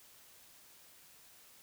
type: silence
effects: white hiss -60 dBFS RMS until 1.62 s